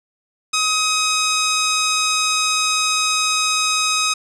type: tone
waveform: 10% pulse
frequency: 1263 Hz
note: D#6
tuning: 26 cents sharp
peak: -8 dBFS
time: 0.53-4.14 s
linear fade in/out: 10 ms
effects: resampled to 22050 Hz + 7-bit